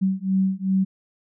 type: beating tone pair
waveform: sine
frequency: 189.5 / 192.1 Hz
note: F#3 / G3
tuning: +42 / -35 cents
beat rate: 2.6 Hz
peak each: -22 dBFS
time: 0.01-0.85 s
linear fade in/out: 20 ms
effects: none